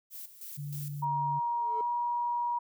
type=noise with tremolo; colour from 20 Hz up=violet; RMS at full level=-43 dBFS; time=0.1-1.05 s; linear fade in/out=50 ms; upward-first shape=square; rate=3.2 Hz; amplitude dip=70%
type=tone; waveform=sine; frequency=144.8 Hz; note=D3; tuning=24 cents flat; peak=-35 dBFS; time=0.57-1.4 s; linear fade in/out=20 ms
type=tone with pitch glide; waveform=sine; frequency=947 to 956.9 Hz; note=A#5 to A#5; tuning=+27 to +45 cents; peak=-28 dBFS; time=1.02-2.59 s; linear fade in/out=10 ms; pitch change=+18 cents; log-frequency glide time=1.65-1.83 s
type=tone with exponential growth; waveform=triangle; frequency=440.8 Hz; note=A4; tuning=3 cents sharp; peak=-33 dBFS; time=1.49-1.81 s; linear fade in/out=2 ms; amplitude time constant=68 ms
effects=none